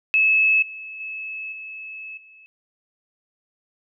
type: tone with level steps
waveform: sine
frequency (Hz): 2596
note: E7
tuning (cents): -27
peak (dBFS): -14 / -33 / -29 / -33 / -46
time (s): 0.14-2.46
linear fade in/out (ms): 0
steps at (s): 0.62 / 1 / 1.52 / 2.17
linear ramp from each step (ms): 5
effects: none